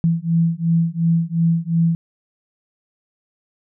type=beating tone pair; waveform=sine; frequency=165.1 / 167.9 Hz; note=E3 / E3; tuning=+3 / +32 cents; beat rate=2.8 Hz; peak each=-18 dBFS; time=0.04-1.95 s; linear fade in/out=0 ms; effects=none